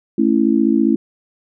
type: chord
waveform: sine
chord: A major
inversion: none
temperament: just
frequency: 220 / 275 / 330 Hz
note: A3 / C#4 / E4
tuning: 0 / -14 / +2 cents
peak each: -16 dBFS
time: 0.18-0.96 s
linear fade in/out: 5 ms
effects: none